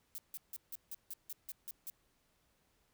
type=noise bursts; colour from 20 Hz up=violet; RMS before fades=-44 dBFS; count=10; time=0.15-1.9 s; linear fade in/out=0 ms; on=31 ms; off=160 ms; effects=pink hiss -75 dBFS RMS until 2.93 s